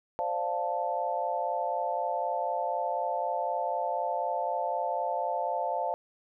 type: chord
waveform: sine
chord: D minor seventh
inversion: third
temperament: equal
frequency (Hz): 523.3 / 587.3 / 698.5 / 880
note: C5 / D5 / F5 / A5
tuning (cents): 0 / 0 / 0 / 0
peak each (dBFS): -35 / -35 / -32 / -32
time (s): 0.19-5.94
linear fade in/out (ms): 0
effects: none